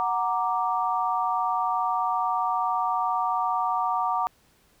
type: chord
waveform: sine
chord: Gb augmented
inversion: none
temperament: equal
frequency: 740 / 932.3 / 1174.7 Hz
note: Gb5 / Bb5 / D6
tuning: 0 / 0 / 0 cents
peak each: -27 dBFS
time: 0-4.27 s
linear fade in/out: 0 ms
effects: pink hiss -62 dBFS RMS until 4.8 s